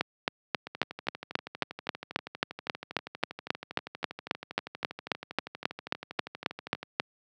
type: two click trains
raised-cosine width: 0.3 ms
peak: -22 / -9 dBFS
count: 78 / 27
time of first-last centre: 0.67-6.83 / 0.01-6.999 s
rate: 12.5 / 3.72 Hz
effects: high-pass 150 Hz 12 dB/octave